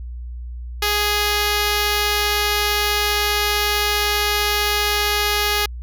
5% pulse tone, 415.3 Hz, G#4, in tune, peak -6 dBFS, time 0.82-5.66 s, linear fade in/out 5 ms, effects added 60 Hz sine -28 dBFS peak until 5.82 s

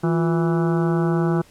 harmonic tone with a mistuned harmonic, 164.81 Hz, E3, in tune, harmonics 1 / 2 / 3 / 4 / 5 / 6 / 7 / 8 / 9, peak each -19 / -22 / -32 / -33 / -32 / -37 / -36 / -35 / -37 dBFS, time 0.03-1.42 s, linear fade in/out 10 ms, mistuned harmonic 2, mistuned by +91 cents, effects pink hiss -52 dBFS RMS until 1.5 s + low-pass 12000 Hz 12 dB/octave

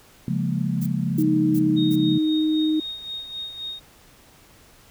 sine chord, Bb minor seventh, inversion first, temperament equal with one note detuned, 138.59 / 174.61 / 207.7 / 231.6 Hz, Db3 / F3 / Ab3 / Bb3, 0 / 0 / 0 / -11 cents, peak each -26 / -25 / -28 / -29 dBFS, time 0.28-2.18 s, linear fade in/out 2 ms
violet noise bursts, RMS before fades -37 dBFS, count 4, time 0.81-1.96 s, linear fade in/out 10 ms, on 55 ms, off 310 ms
sine tone, 311.1 Hz, D#4, in tune, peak -18 dBFS, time 1.18-2.8 s, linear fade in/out 5 ms
sine tone with tremolo, 3719 Hz, A#7, 5 cents flat, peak -28 dBFS, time 1.76-3.8 s, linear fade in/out 20 ms, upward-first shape sine, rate 3.8 Hz, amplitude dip 60%
effects pink hiss -52 dBFS RMS until 4.9 s

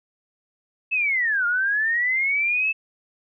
sine linear two-way sweep, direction down then up, 2637 to 1396.9 to 2637 Hz, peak -19 dBFS, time 0.91-2.73 s, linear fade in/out 20 ms, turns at 1.46 s, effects none

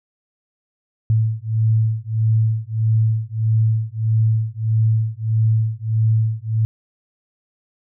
sine beating tone pair, 110 / 111.6 Hz, A2 / A2, 0 / +25 cents, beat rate 1.6 Hz, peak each -18 dBFS, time 1.1-6.65 s, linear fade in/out 0 ms, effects none

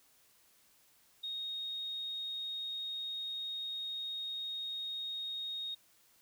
sine tone, 3729 Hz, A#7, in tune, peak -37 dBFS, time 1.23-5.75 s, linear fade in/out 10 ms, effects white hiss -67 dBFS RMS until 6.21 s

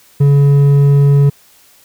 sine tone with hard clipping, 141.6 Hz, C#3, 37 cents sharp, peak -7 dBFS, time 0.2-1.3 s, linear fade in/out 10 ms, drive 5 dB, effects white hiss -47 dBFS RMS until 1.84 s

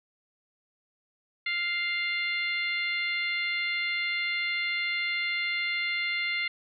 harmonic tone, 698.5 Hz, F5, in tune, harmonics 2 / 3 / 4 / 5 / 6, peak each -40 / -28 / -36 / -39 / -39 dBFS, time 1.46-6.48 s, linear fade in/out 5 ms, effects none

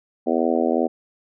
harmonic tone, 82.41 Hz, E2, in tune, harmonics 3 / 4 / 5 / 6 / 7 / 8 / 9, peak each -23 / -24 / -25 / -26 / -26 / -27 / -28 dBFS, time 0.26-0.88 s, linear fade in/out 20 ms, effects none

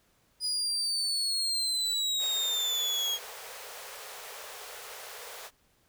35% pulse exponential sweep, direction down, 4966 to 3264 Hz, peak -26 dBFS, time 0.4-3.19 s, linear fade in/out 50 ms
pink high-pass noise, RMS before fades -44 dBFS, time 2.18-5.51 s, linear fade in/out 50 ms, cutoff 410 Hz, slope 96 dB/octave
effects pink hiss -68 dBFS RMS until 5.88 s

